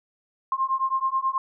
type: beating tone pair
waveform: sine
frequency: 1057 / 1066.3 Hz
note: C6 / C6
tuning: +17 / +32 cents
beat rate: 9.3 Hz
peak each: -25 dBFS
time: 0.52-1.38 s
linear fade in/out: 2 ms
effects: none